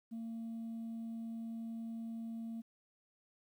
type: tone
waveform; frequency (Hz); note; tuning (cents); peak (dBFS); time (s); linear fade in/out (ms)
sine; 227.6; A#3; -41; -38; 0.11-2.62; 20
effects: tanh soft clip ceiling -39 dBFS + 12-bit